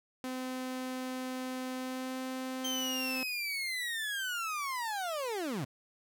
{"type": "tone with pitch glide", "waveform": "sawtooth", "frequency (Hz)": [256.7, 259.2], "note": ["C4", "C4"], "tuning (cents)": [-33, -16], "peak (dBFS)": -32, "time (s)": [0.24, 3.23], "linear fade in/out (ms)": 0, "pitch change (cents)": 17, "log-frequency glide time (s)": [1.77, 2.19]}
{"type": "linear sweep", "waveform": "30% pulse", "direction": "down", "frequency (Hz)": [3147, 113.6], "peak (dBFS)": -31, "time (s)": [2.64, 5.65], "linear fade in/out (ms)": 10}
{"effects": []}